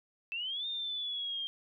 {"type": "linear two-way sweep", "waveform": "sine", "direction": "up then down", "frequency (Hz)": [2626, 3655, 3184], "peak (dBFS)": -34, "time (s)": [0.32, 1.47], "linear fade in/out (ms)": 0, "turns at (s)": 0.67, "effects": []}